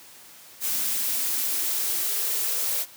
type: noise with high-pass filter sweep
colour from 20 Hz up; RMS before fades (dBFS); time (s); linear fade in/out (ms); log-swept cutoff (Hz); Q
blue; -26; 0.6-2.86; 50; 200 to 520; 4
effects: white hiss -48 dBFS RMS until 2.96 s + high-pass 100 Hz 12 dB/octave